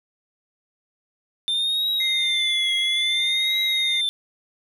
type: tone with vibrato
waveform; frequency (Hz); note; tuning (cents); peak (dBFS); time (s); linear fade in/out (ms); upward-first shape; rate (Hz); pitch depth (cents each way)
triangle; 3572; A7; +25; -19; 1.48-4.09; 0; triangle; 0.59; 130
type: tone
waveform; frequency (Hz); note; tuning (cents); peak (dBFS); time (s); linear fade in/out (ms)
triangle; 2092; C7; -1; -24; 2-4.01; 5
effects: none